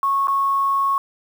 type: tone with dropouts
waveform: sine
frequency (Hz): 1100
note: C#6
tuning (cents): -14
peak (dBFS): -16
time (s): 0.03-0.98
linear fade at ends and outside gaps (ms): 1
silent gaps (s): 0.272-0.282
effects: 7-bit